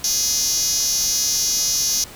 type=tone with high-pass filter; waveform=5% pulse; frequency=415.3 Hz; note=G#4; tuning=in tune; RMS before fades=-20 dBFS; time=0.04-2.04 s; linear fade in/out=2 ms; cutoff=6100 Hz; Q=4.8; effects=pink hiss -39 dBFS RMS until 2.15 s